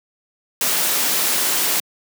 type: noise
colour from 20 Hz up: white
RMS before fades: -19 dBFS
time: 0.61-1.8 s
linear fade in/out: 2 ms
effects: high-pass 200 Hz 12 dB/octave